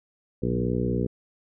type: harmonic tone with a mistuned harmonic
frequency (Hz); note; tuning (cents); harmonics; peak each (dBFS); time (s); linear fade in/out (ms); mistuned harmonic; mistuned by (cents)
60.7; B1; -29; 1 / 2 / 3 / 4 / 5 / 6 / 7 / 8; -34 / -29 / -29 / -30 / -35 / -32 / -32 / -34; 0.42-1.07; 10; 2; -45
effects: none